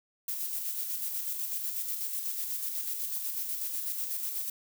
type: noise with tremolo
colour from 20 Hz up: violet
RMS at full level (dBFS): -33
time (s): 0.28-4.5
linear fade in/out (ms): 5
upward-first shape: square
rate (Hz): 8.1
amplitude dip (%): 35
effects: none